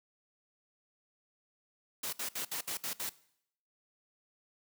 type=noise bursts; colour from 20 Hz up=white; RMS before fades=-37 dBFS; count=7; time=2.03-3.094 s; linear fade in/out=5 ms; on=98 ms; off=63 ms; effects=noise-tail reverb RT60 0.7 s tail -20 dB re dry + high-pass 150 Hz 12 dB/octave